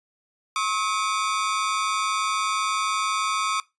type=ring-modulated tone; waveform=sawtooth; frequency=1183 Hz; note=D6; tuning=12 cents sharp; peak=-16 dBFS; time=0.56-3.6 s; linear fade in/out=0 ms; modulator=100 Hz; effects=noise-tail reverb RT60 0.2 s tail -19 dB re dry + resampled to 22050 Hz